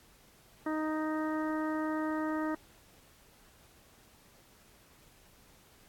harmonic tone, 311.1 Hz, D#4, in tune, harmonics 1 / 2 / 3 / 4 / 5 / 6, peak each -32 / -39 / -41 / -41 / -46 / -45 dBFS, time 0.66-2.55 s, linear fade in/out 5 ms, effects pink hiss -61 dBFS RMS until 5.88 s + AAC 64 kbps

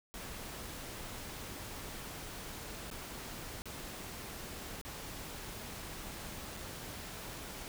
pink noise with dropouts, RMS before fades -45 dBFS, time 0.14-7.68 s, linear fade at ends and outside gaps 0 ms, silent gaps 2.902-2.913 / 3.62-3.656 / 4.814-4.85 / 6.567-6.571 s, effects none

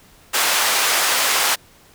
pink band-pass noise, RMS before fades -18 dBFS, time 0.33-1.56 s, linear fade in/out 20 ms, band 880 to 15000 Hz, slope 12 dB/octave, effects pink hiss -50 dBFS RMS until 1.94 s

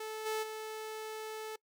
sawtooth tone with level steps, 435.8 Hz, A4, 17 cents flat, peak -35 / -29 / -36 dBFS, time 0-1.56 s, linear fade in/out 5 ms, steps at 0.25 / 0.42 s, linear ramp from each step 20 ms, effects noise-tail reverb RT60 0.1 s tail -23 dB re dry

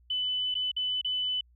sine tone with dropouts, 3002 Hz, F#7, 24 cents sharp, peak -27 dBFS, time 0.1-1.41 s, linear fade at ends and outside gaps 5 ms, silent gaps 0.543-0.551 / 0.716-0.764 / 1.014-1.046 s, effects added 60 Hz sine -58 dBFS peak until 1.55 s

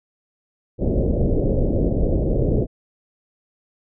pink low-pass noise, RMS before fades -19 dBFS, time 0.78-2.67 s, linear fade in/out 50 ms, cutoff 590 Hz, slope 48 dB/octave, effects none

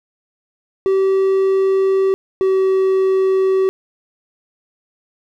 triangle tone pair in turn, 385.1 / 381.1 Hz, G4 / G4, -31 / -49 cents, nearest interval unison, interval 18 cents, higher first, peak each -10 dBFS, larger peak neither, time 0.86-2.14 / 2.41-3.69 s, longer neither, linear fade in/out 0 ms, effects none

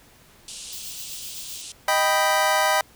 white band-pass noise, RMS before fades -38 dBFS, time 0.48-1.72 s, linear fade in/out 2 ms, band 2700 to 9400 Hz, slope 48 dB/octave
violet noise with tremolo, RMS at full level -36 dBFS, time 0.72-1.62 s, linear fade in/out 10 ms, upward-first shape triangle, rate 7.8 Hz, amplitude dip 65%
25% pulse chord, Eb augmented, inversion none, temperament equal, 622.3 / 784 / 987.8 Hz, Eb5 / G5 / B5, 0 / 0 / 0 cents, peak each -19 dBFS, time 1.88-2.81 s, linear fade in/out 2 ms
effects pink hiss -53 dBFS RMS until 2.95 s

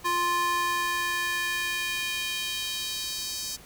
square tone with high-pass filter sweep, 349.2 Hz, F4, in tune, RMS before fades -29 dBFS, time 0.04-3.57 s, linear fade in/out 20 ms, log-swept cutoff 840 to 5300 Hz, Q 1.9, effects pink hiss -50 dBFS RMS until 3.65 s

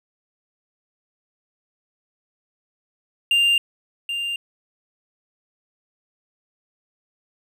triangle tone with echo, 2794 Hz, F7, in tune, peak -13 dBFS, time 3.31-3.58 s, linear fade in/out 2 ms, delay 780 ms, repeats 1, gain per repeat -9 dB, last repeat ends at 4.36 s, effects none

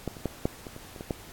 clicks, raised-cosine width 2 ms, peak -16 / -28 / -14 / -11 / -25 / -26 / -30 / -23 / -14 dBFS, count 9, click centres 0.077 / 0.168 / 0.257 / 0.455 / 0.668 / 0.764 / 0.962 / 1.009 / 1.108 s, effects pink hiss -48 dBFS RMS until 1.32 s + AAC 64 kbps

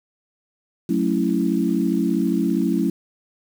sine chord, F# minor seventh, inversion none, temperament equal, 185 / 220 / 277.2 / 329.6 Hz, F#3 / A3 / C#4 / E4, 0 / 0 / 0 / 0 cents, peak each -23 dBFS, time 0.89-2.9 s, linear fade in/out 5 ms, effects 7-bit

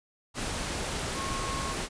sine tone in noise, 1086 Hz, C#6, 36 cents flat, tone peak -35 dBFS, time 1.13-1.76 s, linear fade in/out 50 ms, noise pink, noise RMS -33 dBFS, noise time 0.34-1.89 s, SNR -5 dB, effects resampled to 22050 Hz

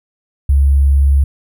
sine tone with sample-and-hold, 69.3 Hz, C#2, in tune, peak -7 dBFS, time 0.49-1.24 s, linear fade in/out 5 ms, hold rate 11025 Hz, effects none

